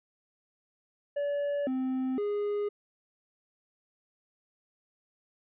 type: tone with pitch steps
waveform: triangle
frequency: 574 / 259.7 / 412.3 Hz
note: D5 / C4 / G#4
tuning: -40 / -13 / -13 cents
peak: -26 dBFS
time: 1.16-2.69 s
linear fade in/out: 10 ms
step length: 510 ms
effects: resampled to 8000 Hz